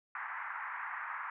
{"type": "band-pass noise", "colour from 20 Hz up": "pink", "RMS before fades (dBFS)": -41, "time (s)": [0.15, 1.3], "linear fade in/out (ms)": 2, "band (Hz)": [910, 2000], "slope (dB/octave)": 48, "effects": []}